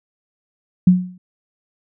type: tone with exponential decay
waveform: sine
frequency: 181.7 Hz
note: F#3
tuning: 31 cents flat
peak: -4 dBFS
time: 0.87-1.18 s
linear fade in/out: 5 ms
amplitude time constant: 67 ms
effects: none